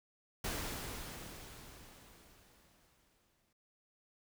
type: noise with exponential decay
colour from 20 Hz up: pink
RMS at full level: -38 dBFS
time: 0.44-3.53 s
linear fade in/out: 5 ms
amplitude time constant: 670 ms
effects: none